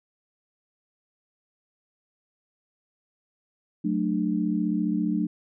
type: chord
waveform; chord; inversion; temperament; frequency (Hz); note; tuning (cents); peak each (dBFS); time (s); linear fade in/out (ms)
sine; D major; first; equal with one note detuned; 185 / 220 / 298.6; F#3 / A3 / D4; 0 / 0 / +29; -27; 3.84-5.27; 10
effects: none